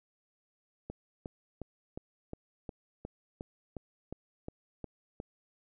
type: click train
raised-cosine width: 2 ms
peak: -26 dBFS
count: 13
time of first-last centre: 0.9-5.201 s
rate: 2.79 Hz
effects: none